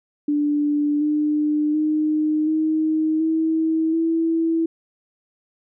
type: tone with pitch steps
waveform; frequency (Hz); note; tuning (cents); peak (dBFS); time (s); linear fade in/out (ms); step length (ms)
sine; 293.7 / 300.2 / 306.9 / 313.7 / 320.7 / 327.8; D4 / D4 / D#4 / D#4 / E4 / E4; 0 / +38 / -24 / +14 / -48 / -10; -17; 0.28-4.66; 5; 730
effects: none